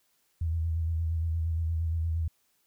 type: tone with vibrato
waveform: sine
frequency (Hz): 81.8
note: E2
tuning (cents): -13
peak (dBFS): -26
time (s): 0.41-2.28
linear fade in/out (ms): 5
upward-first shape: square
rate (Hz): 8.6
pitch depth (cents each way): 33
effects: white hiss -71 dBFS RMS until 2.66 s